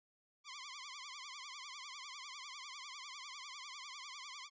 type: tone with vibrato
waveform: 10% pulse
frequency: 1099 Hz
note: C#6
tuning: 15 cents flat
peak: -39 dBFS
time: 0.44-4.5 s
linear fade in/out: 50 ms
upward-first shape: triangle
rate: 10 Hz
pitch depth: 190 cents each way
effects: resampled to 16000 Hz